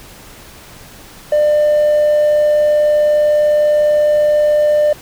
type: tone with amplitude modulation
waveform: triangle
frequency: 598 Hz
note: D5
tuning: 31 cents sharp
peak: -5 dBFS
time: 1.32-4.93 s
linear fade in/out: 5 ms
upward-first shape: sine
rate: 79.7 Hz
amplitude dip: 25%
effects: tanh soft clip ceiling -4 dBFS + pink hiss -38 dBFS RMS until 5.01 s